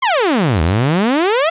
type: exponential two-way sweep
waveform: sawtooth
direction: down then up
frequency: 1108.7 to 75.7 to 689 Hz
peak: -8 dBFS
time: 0.02-1.5 s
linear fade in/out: 10 ms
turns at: 0.62 s
effects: resampled to 8000 Hz + 7-bit